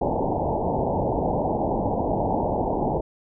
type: low-pass noise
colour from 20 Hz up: white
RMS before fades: -24 dBFS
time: 0.01-3.01 s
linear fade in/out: 5 ms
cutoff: 910 Hz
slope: 96 dB/octave
effects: none